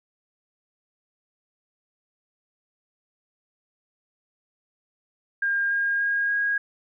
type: tone with pitch steps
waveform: sine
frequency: 1609 / 1619.3 / 1629.6 / 1640 Hz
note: G6 / G#6 / G#6 / G#6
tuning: +45 / -44 / -33 / -22 cents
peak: -21 dBFS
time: 5.42-6.58 s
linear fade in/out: 5 ms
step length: 290 ms
effects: none